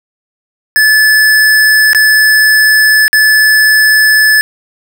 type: tone with dropouts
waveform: square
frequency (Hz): 1732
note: A6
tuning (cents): -28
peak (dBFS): -5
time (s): 0.76-4.41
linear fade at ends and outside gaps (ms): 0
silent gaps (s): 1.932-1.948 / 3.08-3.13
effects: none

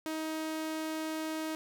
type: tone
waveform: sawtooth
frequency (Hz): 315.5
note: D#4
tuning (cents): +24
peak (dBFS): -30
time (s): 0.06-1.55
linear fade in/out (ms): 0
effects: none

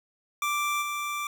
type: tone with level steps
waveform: 25% pulse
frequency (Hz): 1174.7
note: D6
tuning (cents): 0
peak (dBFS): -22 / -26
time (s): 0.42-1.27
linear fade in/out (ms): 2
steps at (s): 0.81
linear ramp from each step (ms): 20
effects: none

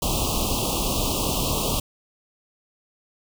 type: band-stop noise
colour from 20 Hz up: pink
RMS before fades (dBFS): -24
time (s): 0.02-1.8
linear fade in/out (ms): 5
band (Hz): 1200 to 2600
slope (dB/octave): 96
effects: none

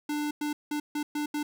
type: tone bursts at uneven times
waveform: square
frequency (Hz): 296.7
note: D4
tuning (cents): +18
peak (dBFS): -29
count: 6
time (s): 0.09-0.31 / 0.41-0.53 / 0.71-0.8 / 0.95-1.03 / 1.15-1.26 / 1.34-1.43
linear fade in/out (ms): 5
effects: none

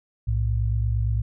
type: tone pair together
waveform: sine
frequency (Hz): 61.31 / 110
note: B1 / A2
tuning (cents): -12 / 0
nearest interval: minor seventh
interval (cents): 1012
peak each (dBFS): -23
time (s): 0.27-1.22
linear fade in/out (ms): 10
effects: none

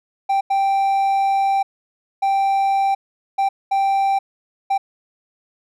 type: tone bursts at uneven times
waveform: triangle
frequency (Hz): 784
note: G5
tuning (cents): 0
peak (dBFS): -13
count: 6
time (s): 0.29-0.41 / 0.5-1.63 / 2.22-2.95 / 3.38-3.49 / 3.71-4.19 / 4.7-4.78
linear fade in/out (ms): 10
effects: none

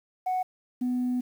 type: tone pair in turn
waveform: sine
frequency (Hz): 740 / 248.8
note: F#5 / B3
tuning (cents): 0 / +13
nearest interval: octave + perfect fifth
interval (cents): 1887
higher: first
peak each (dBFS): -23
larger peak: neither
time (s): 0.26-0.43 / 0.81-1.21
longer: second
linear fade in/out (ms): 10
effects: tanh soft clip ceiling -22 dBFS + 9-bit

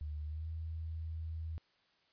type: tone with pitch glide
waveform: sine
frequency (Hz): 75.2 to 80.6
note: D2 to E2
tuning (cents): +42 to -38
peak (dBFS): -38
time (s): 0.01-1.58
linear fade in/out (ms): 0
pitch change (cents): +120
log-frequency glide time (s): 0.24-0.48
effects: white hiss -72 dBFS RMS until 2.12 s + resampled to 11025 Hz

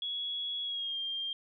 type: tone with pitch glide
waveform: sine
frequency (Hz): 3353 to 3196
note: G#7 to G7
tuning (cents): +16 to +33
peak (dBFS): -33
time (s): 0.02-1.33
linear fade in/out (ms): 2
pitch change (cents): -83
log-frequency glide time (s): 0.63-0.98
effects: none

